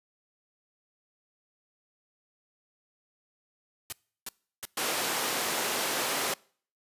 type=noise bursts; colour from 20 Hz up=white; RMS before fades=-36 dBFS; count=3; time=3.9-4.652 s; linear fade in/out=0 ms; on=24 ms; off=340 ms
type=high-pass noise; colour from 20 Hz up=pink; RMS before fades=-30 dBFS; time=4.77-6.34 s; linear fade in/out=5 ms; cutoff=390 Hz; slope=12 dB/octave
effects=noise-tail reverb RT60 0.5 s tail -25 dB re dry + resampled to 32000 Hz